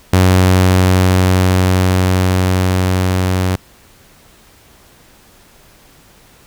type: tone with level ramp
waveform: sawtooth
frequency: 92.5 Hz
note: F#2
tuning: in tune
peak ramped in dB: -3 to -9 dBFS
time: 0.13-3.56 s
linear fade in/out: 5 ms
effects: pink hiss -46 dBFS RMS until 6.46 s